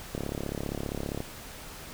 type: click train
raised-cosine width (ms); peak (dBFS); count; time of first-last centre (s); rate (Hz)
2; -19; 38; 0.15-1.204; 35.1
effects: pink hiss -44 dBFS RMS until 1.93 s